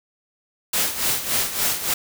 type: noise with tremolo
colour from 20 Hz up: white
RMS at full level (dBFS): -20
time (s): 0.73-1.94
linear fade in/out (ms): 5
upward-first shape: sine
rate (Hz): 3.5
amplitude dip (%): 70
effects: none